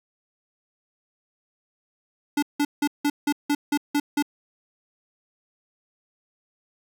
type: tone bursts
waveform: square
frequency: 290.6 Hz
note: D4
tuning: 18 cents flat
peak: -20 dBFS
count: 9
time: 2.37-4.225 s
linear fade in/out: 5 ms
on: 55 ms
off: 170 ms
effects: none